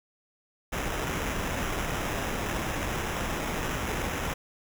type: noise with sample-and-hold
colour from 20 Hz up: pink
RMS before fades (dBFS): -31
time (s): 0.72-4.34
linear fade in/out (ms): 10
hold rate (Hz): 4410
effects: none